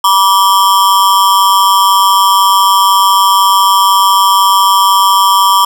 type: ring-modulated tone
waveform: square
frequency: 1067 Hz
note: C6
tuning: 34 cents sharp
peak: -3 dBFS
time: 0.04-5.65 s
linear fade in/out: 5 ms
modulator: 97 Hz
effects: none